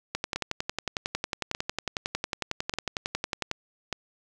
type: two click trains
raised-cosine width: 0.2 ms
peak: -12 / -11 dBFS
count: 4 / 38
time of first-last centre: 0.36-3.927 / 0.15-3.514 s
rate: 0.841 / 11 Hz
effects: none